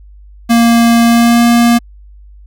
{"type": "tone with pitch glide", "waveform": "square", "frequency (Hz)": [233.1, 236.1], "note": ["A#3", "A#3"], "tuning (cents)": [0, 22], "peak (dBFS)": -6, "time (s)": [0.49, 1.79], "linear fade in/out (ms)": 20, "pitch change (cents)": 22, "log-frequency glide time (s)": [1.05, 1.44], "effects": ["added 50 Hz sine -34 dBFS peak until 2.46 s"]}